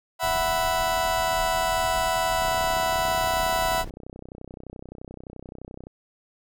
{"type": "chord", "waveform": "35% pulse", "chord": "E suspended second", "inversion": "none", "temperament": "just", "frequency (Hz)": [659.3, 741.7, 988.9], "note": ["E5", "F#5", "B5"], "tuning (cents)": [0, 4, 2], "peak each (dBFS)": -25, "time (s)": [0.19, 3.85], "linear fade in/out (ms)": 50}
{"type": "noise", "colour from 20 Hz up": "brown", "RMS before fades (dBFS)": -37, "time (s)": [0.23, 3.9], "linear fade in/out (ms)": 2}
{"type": "click train", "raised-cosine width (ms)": 2, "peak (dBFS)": -26, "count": 110, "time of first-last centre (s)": [2.42, 5.869], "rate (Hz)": 31.6}
{"effects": []}